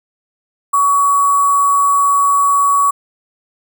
sine tone with sample-and-hold, 1129 Hz, C#6, 31 cents sharp, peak -9 dBFS, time 0.73-2.91 s, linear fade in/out 10 ms, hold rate 8820 Hz, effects none

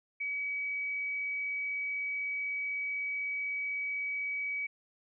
sine tone, 2274 Hz, C#7, 44 cents sharp, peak -32 dBFS, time 0.2-4.67 s, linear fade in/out 10 ms, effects none

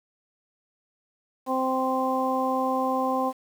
harmonic tone, 260.7 Hz, C4, 6 cents flat, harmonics 1 / 2 / 3 / 4, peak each -28 / -28 / -28 / -28 dBFS, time 1.46-3.33 s, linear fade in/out 50 ms, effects 8-bit

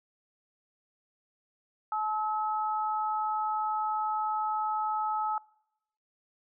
sine tone pair together, 860 / 1288.5 Hz, A5 / E6, -40 / -40 cents, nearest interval perfect fifth, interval 700 cents, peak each -30 / -32 dBFS, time 1.92-5.38 s, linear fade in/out 2 ms, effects noise-tail reverb RT60 0.9 s tail -25 dB re dry

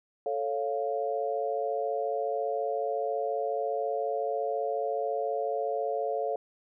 sine chord, A augmented, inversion none, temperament equal, 440 / 554.4 / 698.5 Hz, A4 / C#5 / E#5, 0 / 0 / 0 cents, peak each -32 dBFS, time 0.26-6.36 s, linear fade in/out 2 ms, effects none

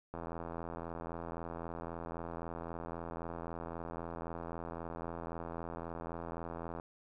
click train, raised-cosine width 1 ms, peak -28 dBFS, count 559, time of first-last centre 0.14-6.799 s, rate 83.8 Hz, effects none

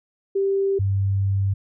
sine tone pair in turn, 392 / 98 Hz, G4 / G2, 0 / 0 cents, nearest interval 2 octaves, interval 2400 cents, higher first, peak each -18 dBFS, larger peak neither, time 0.35-0.79 / 0.79-1.54 s, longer second, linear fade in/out 10 ms, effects none

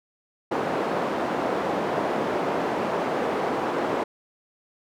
white band-pass noise, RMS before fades -26 dBFS, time 0.51-4.04 s, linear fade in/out 10 ms, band 250 to 710 Hz, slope 12 dB/octave, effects none

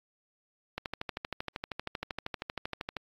click train, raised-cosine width 0.3 ms, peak -18 dBFS, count 29, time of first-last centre 0.78-2.968 s, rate 12.8 Hz, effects AAC 32 kbps

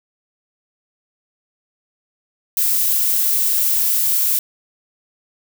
violet noise, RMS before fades -17 dBFS, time 2.57-4.39 s, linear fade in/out 2 ms, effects none

